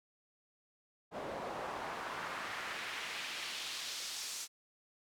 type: noise with band-pass filter sweep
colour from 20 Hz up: pink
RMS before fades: -42 dBFS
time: 1.11-4.48 s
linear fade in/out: 50 ms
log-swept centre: 550 to 6600 Hz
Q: 1.2
effects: none